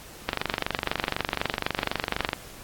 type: click train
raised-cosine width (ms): 0.3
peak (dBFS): -8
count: 50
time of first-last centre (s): 0.29-2.332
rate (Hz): 24
effects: pink hiss -45 dBFS RMS until 2.63 s + AAC 64 kbps